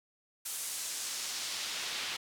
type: noise with band-pass filter sweep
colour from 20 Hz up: pink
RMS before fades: -38 dBFS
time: 0.45-2.17 s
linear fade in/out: 10 ms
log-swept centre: 10000 to 3200 Hz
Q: 1
effects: none